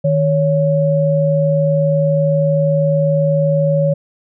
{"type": "tone pair together", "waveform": "sine", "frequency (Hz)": [155.56, 559], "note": ["D#3", "C#5"], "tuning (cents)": [0, 14], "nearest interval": "octave + minor seventh", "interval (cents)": 2214, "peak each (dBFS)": -14, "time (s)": [0.04, 3.94], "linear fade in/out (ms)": 10, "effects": []}